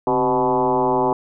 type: tone with frequency modulation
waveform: sine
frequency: 626 Hz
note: D#5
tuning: 10 cents sharp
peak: -15 dBFS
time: 0.07-1.13 s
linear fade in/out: 2 ms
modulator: 121 Hz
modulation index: 3.1
effects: none